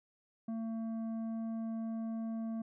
sine tone with tanh clipping, 225.1 Hz, A3, 40 cents sharp, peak -37 dBFS, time 0.48-2.62 s, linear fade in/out 5 ms, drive 8 dB, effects none

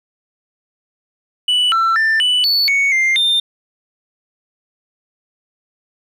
sine tone with pitch steps, 2964 / 1341 / 1781 / 2975 / 4453 / 2224 / 2101 / 3610 Hz, F#7 / E6 / A6 / F#7 / C#8 / C#7 / C7 / A7, +2 / +29 / +21 / +9 / +7 / +5 / +7 / +44 cents, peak -9 dBFS, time 1.48-3.4 s, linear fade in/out 5 ms, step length 240 ms, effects tanh soft clip ceiling -11 dBFS + 8-bit

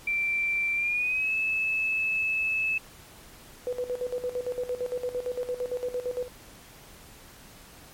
sine tone with pitch glide, 2349 to 2606 Hz, D7 to E7, 0 to -20 cents, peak -24 dBFS, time 0.07-2.78 s, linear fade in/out 5 ms, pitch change +180 cents, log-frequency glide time 0.74-1.34 s
sine tone with tremolo, 495.5 Hz, B4, 6 cents sharp, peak -26 dBFS, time 3.67-6.28 s, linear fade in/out 0 ms, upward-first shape square, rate 8.8 Hz, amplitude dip 75%
effects pink hiss -50 dBFS RMS until 7.93 s + MP3 64 kbps

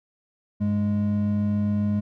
triangle tone pair together, 100 / 207.4 Hz, G2 / G#3, +35 / -2 cents, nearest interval octave + minor second, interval 1263 cents, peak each -24 / -20 dBFS, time 0.6-2.01 s, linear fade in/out 20 ms, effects none

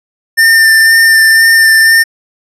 square tone with vibrato, 1797 Hz, A6, 36 cents sharp, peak -4 dBFS, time 0.37-2.04 s, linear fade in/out 20 ms, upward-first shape sine, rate 2 Hz, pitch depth 14 cents each way, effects resampled to 32000 Hz

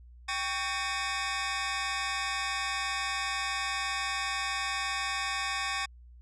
25% pulse tone cluster, 785 / 1118 / 1826 / 2519 Hz, G5 / C#6 / A#6 / D#7, +2 / +14 / -36 / +21 cents, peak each -34 / -31 / -32 / -33 dBFS, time 0.28-5.86 s, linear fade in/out 10 ms, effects added 60 Hz sine -49 dBFS peak until 6.21 s + resampled to 22050 Hz

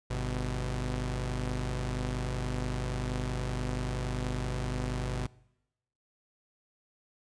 sawtooth tone pair together, 50.52 / 125.4 Hz, G#1 / B2, -47 / +27 cents, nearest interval octave + major third, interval 1574 cents, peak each -29 / -30 dBFS, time 0.1-5.27 s, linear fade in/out 10 ms, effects noise-tail reverb RT60 0.9 s tail -23 dB re dry + resampled to 22050 Hz

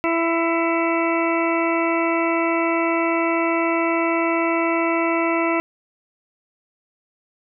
harmonic tone with a mistuned harmonic, 333.1 Hz, E4, 18 cents sharp, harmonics 1 / 2 / 3 / 4 / 6 / 7 / 8, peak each -21 / -24 / -26 / -27 / -29 / -29 / -30 dBFS, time 0.04-5.6 s, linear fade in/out 0 ms, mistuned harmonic 7, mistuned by -51 cents, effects none

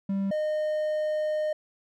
triangle tone pair in turn, 196 / 613 Hz, G3 / D#5, 0 / -26 cents, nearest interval octave + minor sixth, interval 1974 cents, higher second, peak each -23 dBFS, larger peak neither, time 0.09-0.31 / 0.31-1.53 s, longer second, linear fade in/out 5 ms, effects none

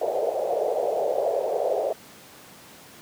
white band-pass noise, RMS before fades -25 dBFS, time 0.01-1.93 s, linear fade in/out 10 ms, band 430 to 690 Hz, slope 48 dB/octave, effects pink hiss -47 dBFS RMS until 3.01 s + high-pass 150 Hz 12 dB/octave

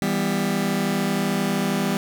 sawtooth chord, E minor, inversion none, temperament just, 164.81 / 197.78 / 247.2 Hz, E3 / G3 / B3, 0 / +16 / +2 cents, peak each -23 / -19 / -22 dBFS, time 0.02-1.97 s, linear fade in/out 0 ms, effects 9-bit

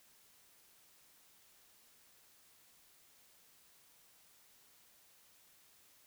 silence, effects white hiss -66 dBFS RMS until 6.06 s

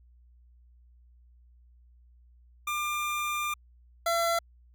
25% pulse tone pair in turn, 1196 / 676.3 Hz, D6 / E5, +31 / +44 cents, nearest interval minor seventh, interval 987 cents, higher first, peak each -25 / -21 dBFS, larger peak second, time 2.67-3.54 / 4.06-4.39 s, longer first, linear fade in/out 5 ms, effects added 60 Hz sine -55 dBFS peak until 4.74 s

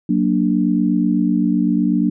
sine chord, Gb augmented, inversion none, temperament equal, 185 / 233.1 / 293.7 Hz, Gb3 / Bb3 / D4, 0 / 0 / 0 cents, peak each -18 dBFS, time 0.09-2.1 s, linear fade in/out 5 ms, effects none

